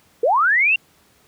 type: linear sweep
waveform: sine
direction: up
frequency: 423.9 to 2800 Hz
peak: -13 dBFS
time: 0.23-0.76 s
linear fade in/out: 5 ms
effects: pink hiss -56 dBFS RMS until 1.27 s + high-pass 80 Hz 12 dB/octave